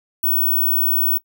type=tone; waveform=sine; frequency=15780 Hz; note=B9; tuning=3 cents flat; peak=-14 dBFS; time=0.23-1.18 s; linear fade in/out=10 ms; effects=noise-tail reverb RT60 0.1 s tail -20 dB re dry